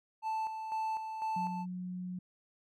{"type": "tone with tremolo", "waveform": "triangle", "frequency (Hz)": 880, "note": "A5", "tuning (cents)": 0, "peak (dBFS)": -30, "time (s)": [0.22, 1.66], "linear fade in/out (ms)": 50, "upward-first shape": "square", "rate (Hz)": 2, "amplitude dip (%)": 50}
{"type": "tone", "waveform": "sine", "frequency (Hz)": 181.5, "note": "F#3", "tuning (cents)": -33, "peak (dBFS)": -37, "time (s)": [1.36, 2.19], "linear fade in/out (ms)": 5}
{"effects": []}